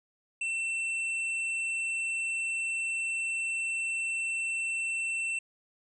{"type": "tone with tanh clipping", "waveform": "triangle", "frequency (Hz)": 2690, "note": "E7", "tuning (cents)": 34, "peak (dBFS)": -31, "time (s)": [0.41, 5.39], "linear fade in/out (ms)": 5, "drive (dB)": 16, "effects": ["resampled to 22050 Hz"]}